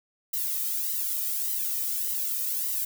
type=noise with flanger; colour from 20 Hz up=violet; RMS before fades=-29 dBFS; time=0.33-2.85 s; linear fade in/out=5 ms; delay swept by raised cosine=1 to 1.65 ms; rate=1.7 Hz; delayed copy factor=+1; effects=none